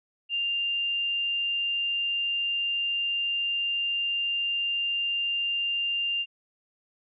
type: tone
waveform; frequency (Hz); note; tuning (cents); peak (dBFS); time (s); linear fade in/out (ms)
sine; 2794; F7; 0; -25; 0.29-6.26; 50
effects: none